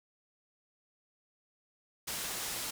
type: low-pass noise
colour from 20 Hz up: white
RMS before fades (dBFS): -38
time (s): 2.07-2.71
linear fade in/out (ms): 10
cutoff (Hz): 12000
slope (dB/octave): 12
effects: none